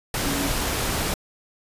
sine tone in noise, 279.6 Hz, C#4, 15 cents sharp, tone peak -27 dBFS, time 0.26-0.49 s, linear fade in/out 2 ms, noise pink, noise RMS -25 dBFS, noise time 0.14-1.14 s, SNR -5 dB, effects resampled to 32000 Hz

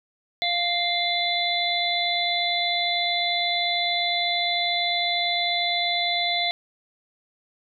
harmonic tone with a mistuned harmonic, 698.5 Hz, F5, in tune, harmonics 1 / 3 / 5 / 6, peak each -27 / -27 / -27 / -27 dBFS, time 0.42-6.51 s, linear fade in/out 0 ms, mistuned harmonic 6, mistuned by -74 cents, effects none

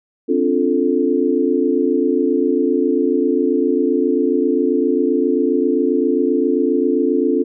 sine chord, D minor seventh, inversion third, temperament equal with one note detuned, 261.6 / 289.1 / 349.2 / 440 Hz, C4 / D4 / F4 / A4, 0 / -27 / 0 / 0 cents, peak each -19 dBFS, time 0.28-7.44 s, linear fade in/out 20 ms, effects none

